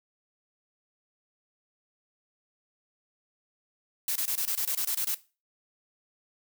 blue noise bursts, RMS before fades -29 dBFS, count 11, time 4.08-5.146 s, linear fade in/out 2 ms, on 76 ms, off 23 ms, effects noise-tail reverb RT60 0.3 s tail -17 dB re dry

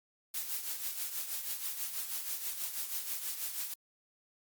blue noise with tremolo, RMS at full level -35 dBFS, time 0.34-3.74 s, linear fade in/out 5 ms, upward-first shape triangle, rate 6.2 Hz, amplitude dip 65%, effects Opus 48 kbps

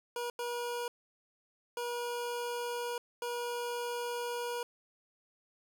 25% pulse tone bursts at uneven times, 480.4 Hz, B4, 48 cents flat, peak -31 dBFS, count 4, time 0.16-0.3 / 0.39-0.88 / 1.77-2.98 / 3.22-4.63 s, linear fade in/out 2 ms, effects 12-bit

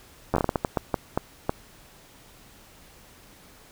slowing click train, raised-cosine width 1 ms, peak -8 dBFS, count 13, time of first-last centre 0.34-1.495 s, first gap 10 ms, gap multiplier 1.37, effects pink hiss -52 dBFS RMS until 3.71 s

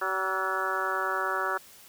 harmonic tone with a mistuned harmonic, 190 Hz, F#3, 46 cents sharp, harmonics 2 / 3 / 4 / 5 / 6 / 7 / 8 / 9, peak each -36 / -37 / -37 / -36 / -34 / -32 / -33 / -36 dBFS, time 0.01-1.58 s, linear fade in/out 10 ms, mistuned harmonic 8, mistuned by -63 cents, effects white hiss -52 dBFS RMS until 1.88 s

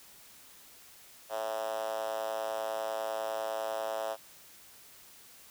5% pulse tone with high-pass filter, 110 Hz, A2, in tune, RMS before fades -35 dBFS, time 1.29-4.17 s, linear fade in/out 50 ms, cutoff 610 Hz, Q 5.5, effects white hiss -55 dBFS RMS until 5.5 s

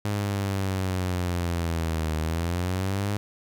sawtooth linear two-way sweep, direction down then up, 103.6 to 77.78 to 103.6 Hz, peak -21 dBFS, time 0.05-3.17 s, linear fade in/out 0 ms, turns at 2.17 s, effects none

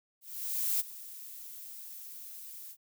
violet noise with ADSR envelope, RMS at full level -29 dBFS, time 0.21-2.77 s, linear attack 590 ms, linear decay 20 ms, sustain -17 dB, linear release 70 ms, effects none

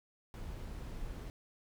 brown noise, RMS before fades -43 dBFS, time 0.34-1.3 s, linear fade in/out 0 ms, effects none

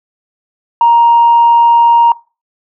sine tone, 937 Hz, A#5, 9 cents sharp, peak -3 dBFS, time 0.81-2.12 s, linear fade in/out 2 ms, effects noise-tail reverb RT60 0.3 s tail -21 dB re dry + tanh soft clip ceiling 0 dBFS

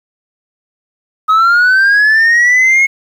sine linear sweep, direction up, 1261 to 2180 Hz, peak -3 dBFS, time 1.28-2.87 s, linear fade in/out 20 ms, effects tanh soft clip ceiling -5 dBFS + 7-bit

